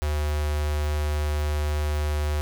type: tone with notch filter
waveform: square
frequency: 74.7 Hz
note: D2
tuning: 30 cents sharp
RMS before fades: -25 dBFS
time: 0.02-2.41 s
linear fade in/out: 0 ms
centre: 210 Hz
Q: 1.7
effects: none